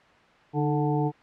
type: harmonic tone with a mistuned harmonic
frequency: 146.83 Hz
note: D3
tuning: in tune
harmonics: 1 / 2 / 3 / 5 / 6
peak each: -25 / -28 / -30 / -32 / -33 dBFS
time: 0.53-1.12 s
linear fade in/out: 50 ms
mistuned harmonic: 2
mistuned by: +67 cents
effects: white hiss -55 dBFS RMS until 1.22 s + low-pass 2000 Hz 12 dB/octave